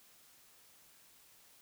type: silence
effects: white hiss -63 dBFS RMS until 1.61 s